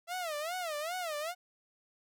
sawtooth tone with vibrato, 659.3 Hz, E5, in tune, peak -31 dBFS, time 0.07-1.35 s, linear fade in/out 50 ms, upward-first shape sine, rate 2.5 Hz, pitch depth 200 cents each way, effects none

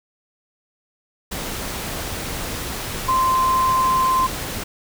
sine tone in noise, 1041 Hz, C6, 9 cents flat, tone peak -15 dBFS, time 3.08-4.27 s, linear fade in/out 10 ms, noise pink, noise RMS -28 dBFS, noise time 1.31-4.64 s, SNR +10 dB, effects none

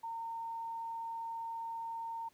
sine tone, 915 Hz, A#5, 32 cents flat, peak -38 dBFS, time 0.03-2.29 s, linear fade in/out 10 ms, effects pink hiss -69 dBFS RMS until 2.33 s + high-pass 100 Hz 12 dB/octave

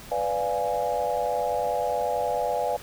sine chord, B diminished seventh, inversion none, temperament equal with one note detuned, 497.9 / 587.3 / 698.5 / 830.6 Hz, B4 / D5 / F5 / Ab5, +14 / 0 / 0 / 0 cents, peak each -29 dBFS, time 0.11-2.77 s, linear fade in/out 10 ms, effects pink hiss -44 dBFS RMS until 2.82 s

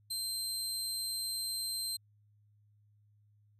25% pulse tone, 4136 Hz, C8, 21 cents flat, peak -30 dBFS, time 0.1-1.97 s, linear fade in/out 10 ms, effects added 104 Hz sine -64 dBFS peak until 3.59 s

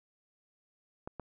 clicks, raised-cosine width 1 ms, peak -26 dBFS, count 2, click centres 1.075 / 1.197 s, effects none

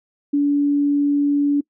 sine tone, 287 Hz, D4, 40 cents flat, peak -14 dBFS, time 0.33-1.61 s, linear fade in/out 10 ms, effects noise-tail reverb RT60 0.1 s tail -23 dB re dry

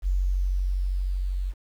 sine tone with level ramp, 46.35 Hz, F#1, 4 cents sharp, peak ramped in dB -20 to -25 dBFS, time 0.02-1.54 s, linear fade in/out 50 ms, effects 9-bit

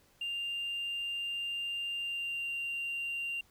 triangle tone with pitch glide, 2794 to 2775 Hz, F7 to F7, 0 to -12 cents, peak -31 dBFS, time 0.21-3.41 s, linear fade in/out 5 ms, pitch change -12 cents, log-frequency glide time 1.95-2.48 s, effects tanh soft clip ceiling -30 dBFS + pink hiss -66 dBFS RMS until 3.5 s

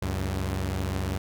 sawtooth tone pair together, 69.45 / 94.9 Hz, C#2 / F#2, +4 / +44 cents, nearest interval perfect fourth, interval 540 cents, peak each -27 / -25 dBFS, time 0.02-1.18 s, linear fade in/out 5 ms, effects none

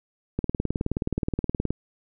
click train, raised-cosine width 3 ms, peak -12 dBFS, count 26, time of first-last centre 0.39-1.706 s, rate 19 Hz, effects none

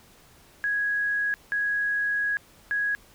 sine tone bursts at uneven times, 1661.2 Hz, G#6, in tune, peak -23 dBFS, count 3, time 0.64-1.34 / 1.52-2.37 / 2.71-2.95 s, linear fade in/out 0 ms, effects pink hiss -55 dBFS RMS until 3.14 s

